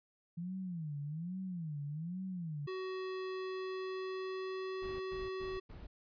sine tone with vibrato, 164.81 Hz, E3, in tune, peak -38 dBFS, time 0.37-2.67 s, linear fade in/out 10 ms, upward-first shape sine, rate 1.2 Hz, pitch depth 240 cents each way
square tone with pitch glide, 375 to 377.6 Hz, F#4 to F#4, +23 to +35 cents, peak -39 dBFS, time 2.67-5.6 s, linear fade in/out 10 ms, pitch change +12 cents, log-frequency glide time 3.29-4.74 s
brown noise bursts, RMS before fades -49 dBFS, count 4, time 4.82-5.87 s, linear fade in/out 10 ms, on 180 ms, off 110 ms
effects resampled to 11025 Hz

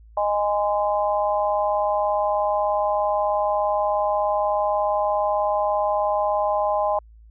harmonic tone, 206.3 Hz, G#3, 11 cents flat, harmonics 3 / 4 / 5, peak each -22 / -23 / -26 dBFS, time 0.17-6.99 s, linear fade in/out 5 ms, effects added 55 Hz sine -45 dBFS peak until 7.3 s

